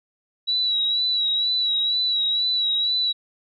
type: tone with vibrato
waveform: sine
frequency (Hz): 3904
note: B7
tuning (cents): -21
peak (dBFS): -19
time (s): 0.47-3.13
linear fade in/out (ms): 20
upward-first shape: sine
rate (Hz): 2.1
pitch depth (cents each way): 40
effects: none